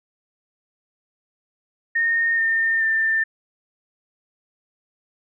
sine tone with pitch steps, 1839 / 1813.7 / 1788.7 Hz, A#6 / A#6 / A6, -24 / -48 / +28 cents, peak -17 dBFS, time 1.95-3.24 s, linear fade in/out 10 ms, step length 430 ms, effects none

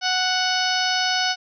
harmonic tone, 740 Hz, F#5, in tune, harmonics 1 / 2 / 3 / 4 / 5 / 6 / 7 / 8, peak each -25 / -25 / -31 / -27 / -31 / -28 / -27 / -33 dBFS, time 0.01-1.36 s, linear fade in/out 50 ms, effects none

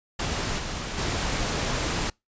pink noise with level steps, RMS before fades -28 / -32 / -27 dBFS, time 0.19-2.1 s, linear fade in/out 5 ms, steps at 0.58 / 0.97 s, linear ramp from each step 20 ms, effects noise-tail reverb RT60 0.2 s tail -26 dB re dry + resampled to 16000 Hz

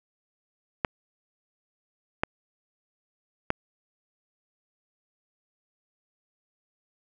clicks, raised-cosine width 0.5 ms, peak -8 dBFS, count 3, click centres 0.848 / 2.235 / 3.504 s, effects none

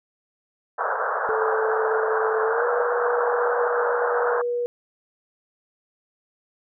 white band-pass noise, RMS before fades -25 dBFS, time 0.78-4.42 s, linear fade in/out 10 ms, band 430 to 1600 Hz, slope 96 dB/octave
sine tone with pitch glide, 440 to 482.6 Hz, A4 to B4, 0 to -40 cents, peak -22 dBFS, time 1.29-4.66 s, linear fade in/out 0 ms, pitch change +160 cents, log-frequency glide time 2.45-2.65 s
effects none

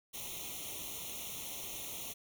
white noise with comb filter, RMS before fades -43 dBFS, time 0.13-2.14 s, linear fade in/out 20 ms, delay 0.31 ms, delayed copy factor +1, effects none

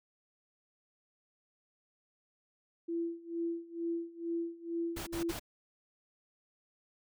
sine tone with tremolo, 336.5 Hz, E4, 36 cents sharp, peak -31 dBFS, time 2.88-5.32 s, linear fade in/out 10 ms, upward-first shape sine, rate 2.2 Hz, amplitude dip 90%
pink noise bursts, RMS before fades -41 dBFS, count 3, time 4.96-5.396 s, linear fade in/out 10 ms, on 110 ms, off 53 ms
effects none

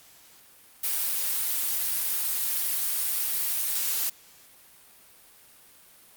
blue noise, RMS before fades -27 dBFS, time 0.83-4.1 s, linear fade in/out 10 ms, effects white hiss -54 dBFS RMS until 6.16 s + Opus 48 kbps

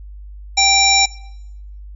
harmonic tone, 784 Hz, G5, in tune, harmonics 1 / 3 / 5 / 7 / 9, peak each -17 / -17 / -17 / -17 / -17 dBFS, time 0.57-1.06 s, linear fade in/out 10 ms, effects noise-tail reverb RT60 0.8 s tail -19 dB re dry + added 50 Hz sine -32 dBFS peak until 1.95 s

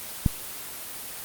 click, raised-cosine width 5 ms, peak -7 dBFS, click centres 0.262 s, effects white hiss -37 dBFS RMS until 1.24 s + Opus 24 kbps

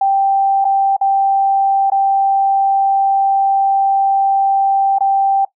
sine tone with dropouts, 784 Hz, G5, in tune, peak -10 dBFS, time 0.01-5.45 s, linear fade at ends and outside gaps 5 ms, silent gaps 0.645-0.65 / 0.966-1.011 / 1.901-1.918 / 4.986-5.006 s, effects noise-tail reverb RT60 0.1 s tail -18 dB re dry

